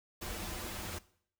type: noise with comb filter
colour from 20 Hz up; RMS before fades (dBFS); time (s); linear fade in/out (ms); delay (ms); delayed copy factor
pink; -41; 0.21-0.99; 10; 7.3; -0.7
effects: noise-tail reverb RT60 0.6 s tail -19 dB re dry